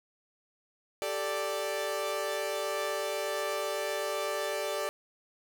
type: chord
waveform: sawtooth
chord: G suspended second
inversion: none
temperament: equal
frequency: 392 / 440 / 587.3 Hz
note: G4 / A4 / D5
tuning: 0 / 0 / 0 cents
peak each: -34 / -33 / -29 dBFS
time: 1.02-4.89 s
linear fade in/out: 0 ms
effects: none